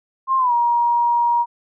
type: tone with pitch glide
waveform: sine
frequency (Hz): 1059 to 948.9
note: C6 to A#5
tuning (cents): +21 to +31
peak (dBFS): -14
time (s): 0.27-1.46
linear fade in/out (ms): 50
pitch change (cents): -190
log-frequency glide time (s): 0.38-0.53
effects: none